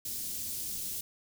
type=band-stop noise; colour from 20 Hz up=white; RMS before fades=-37 dBFS; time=0.05-1.01 s; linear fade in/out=5 ms; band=270 to 5000 Hz; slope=12 dB/octave; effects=none